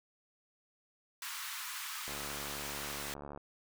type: high-pass noise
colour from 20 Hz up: pink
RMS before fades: -42 dBFS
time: 1.22-3.14 s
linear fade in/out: 2 ms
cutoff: 1000 Hz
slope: 48 dB/octave
type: click train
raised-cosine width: 1 ms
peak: -31 dBFS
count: 94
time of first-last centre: 2.08-3.375 s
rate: 71.8 Hz
effects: none